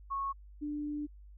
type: tone pair in turn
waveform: sine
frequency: 1100 / 295.5 Hz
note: C#6 / D4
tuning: -14 / +11 cents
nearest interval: octave + major seventh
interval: 2275 cents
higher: first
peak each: -32 / -34 dBFS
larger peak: first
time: 0.1-0.33 / 0.61-1.07 s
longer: second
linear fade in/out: 20 ms
effects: added 50 Hz sine -50 dBFS peak until 1.37 s